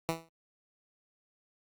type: tone with exponential decay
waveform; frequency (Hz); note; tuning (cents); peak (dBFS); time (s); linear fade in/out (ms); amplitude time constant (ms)
10% pulse; 164.1; E3; -8; -18; 0.09-0.29; 0; 42
effects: Opus 48 kbps